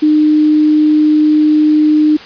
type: tone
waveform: sine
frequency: 304.5 Hz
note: D#4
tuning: 37 cents flat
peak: -6 dBFS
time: 0.02-2.17 s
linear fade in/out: 10 ms
effects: white hiss -32 dBFS RMS until 2.25 s + resampled to 11025 Hz